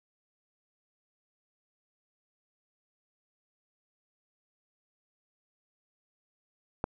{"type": "click", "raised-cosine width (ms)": 1, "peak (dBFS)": -15, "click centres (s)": 6.841, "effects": []}